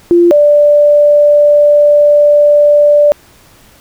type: tone pair in turn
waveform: sine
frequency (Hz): 345.9 / 587.5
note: F4 / D5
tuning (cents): -17 / +1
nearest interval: major sixth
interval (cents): 918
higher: second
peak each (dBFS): -3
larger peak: neither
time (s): 0.11-0.31 / 0.31-3.12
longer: second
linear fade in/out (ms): 0
effects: pink hiss -43 dBFS RMS until 3.8 s